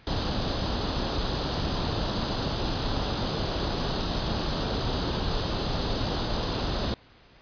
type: noise with comb filter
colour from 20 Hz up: pink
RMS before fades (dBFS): -28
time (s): 0.07-6.94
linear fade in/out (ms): 0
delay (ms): 0.23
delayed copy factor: +0.65
effects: pink hiss -55 dBFS RMS until 7.41 s + resampled to 11025 Hz